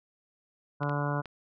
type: harmonic tone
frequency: 144.8 Hz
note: D3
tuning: 24 cents flat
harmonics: 1 / 2 / 3 / 4 / 5 / 6 / 7 / 8 / 9 / 10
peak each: -30 / -37 / -40 / -37 / -40 / -42 / -37 / -42 / -43 / -39 dBFS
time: 0.8-1.22 s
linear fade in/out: 20 ms
type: clicks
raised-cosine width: 0.3 ms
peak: -27 dBFS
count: 3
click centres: 0.832 / 0.895 / 1.257 s
effects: none